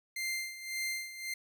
sawtooth tone with tremolo, 2093 Hz, C7, in tune, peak -29 dBFS, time 0.16-1.34 s, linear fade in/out 5 ms, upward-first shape sine, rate 1.8 Hz, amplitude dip 75%, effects none

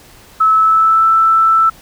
sine tone with pitch glide, 1300 to 1324.3 Hz, E6 to E6, -24 to +8 cents, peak -7 dBFS, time 0.4-1.7 s, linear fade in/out 10 ms, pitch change +32 cents, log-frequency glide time 0.53-1.08 s, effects pink hiss -42 dBFS RMS until 1.81 s

